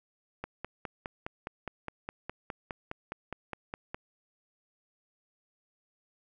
click train, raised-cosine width 0.5 ms, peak -21 dBFS, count 18, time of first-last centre 0.44-3.945 s, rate 4.85 Hz, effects none

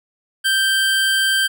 25% pulse tone, 1568 Hz, G6, in tune, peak -11 dBFS, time 0.44-1.48 s, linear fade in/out 20 ms, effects none

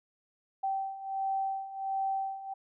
sine beating tone pair, 775 / 776.4 Hz, G5 / G5, -20 / -17 cents, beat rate 1.4 Hz, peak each -36 / -32 dBFS, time 0.63-2.54 s, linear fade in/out 10 ms, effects none

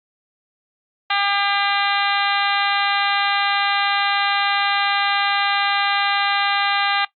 harmonic tone with a mistuned harmonic, 401.5 Hz, G4, 41 cents sharp, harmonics 2 / 3 / 4 / 5 / 6 / 7 / 8 / 9 / 10, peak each -22 / -24 / -25 / -26 / -27 / -27 / -28 / -29 / -29 dBFS, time 1.1-7.05 s, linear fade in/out 5 ms, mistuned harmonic 6, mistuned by -19 cents, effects noise-tail reverb RT60 0.1 s tail -17 dB re dry + Opus 48 kbps

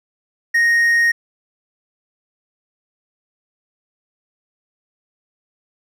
triangle tone, 1864.7 Hz, A#6, in tune, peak -10 dBFS, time 0.54-1.12 s, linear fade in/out 10 ms, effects none

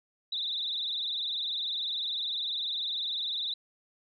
sine tone with vibrato, 3729 Hz, A#7, in tune, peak -30 dBFS, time 0.32-3.54 s, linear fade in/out 5 ms, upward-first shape triangle, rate 20 Hz, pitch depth 140 cents each way, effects none

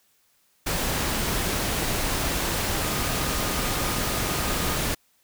sine tone in noise, 1233 Hz, D#6, 16 cents flat, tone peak -37 dBFS, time 2.83-4.79 s, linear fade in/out 10 ms, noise pink, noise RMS -26 dBFS, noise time 0.66-4.95 s, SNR -14 dB, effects white hiss -65 dBFS RMS until 5.23 s

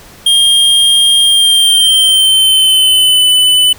square tone with pitch glide, 3218 to 3003 Hz, G7 to F#7, +45 to +25 cents, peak -6 dBFS, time 0.26-3.73 s, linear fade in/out 5 ms, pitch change -120 cents, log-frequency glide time 1.21-3.26 s, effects pink hiss -37 dBFS RMS until 3.78 s

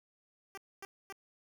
10% pulse tone bursts, 392 Hz, G4, in tune, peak -35 dBFS, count 3, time 0.55-1.125 s, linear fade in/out 0 ms, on 25 ms, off 250 ms, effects none

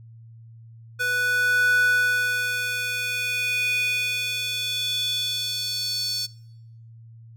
square tone with high-pass filter sweep, 493.9 Hz, B4, in tune, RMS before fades -24 dBFS, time 0.99-6.27 s, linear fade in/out 20 ms, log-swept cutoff 1200 to 4700 Hz, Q 5.5, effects noise-tail reverb RT60 0.9 s tail -24 dB re dry + added 114 Hz sine -43 dBFS peak until 7.36 s

